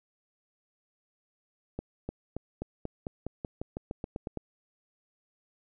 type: accelerating click train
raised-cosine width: 2 ms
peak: -21 dBFS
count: 15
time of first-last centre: 1.79-4.373 s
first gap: 300 ms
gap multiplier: 0.92
effects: none